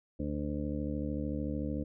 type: harmonic tone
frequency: 73.42 Hz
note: D2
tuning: in tune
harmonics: 1 / 2 / 3 / 4 / 6 / 7 / 8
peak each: -38 / -40 / -38 / -37 / -48 / -42 / -51 dBFS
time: 0.19-1.84 s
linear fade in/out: 10 ms
effects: none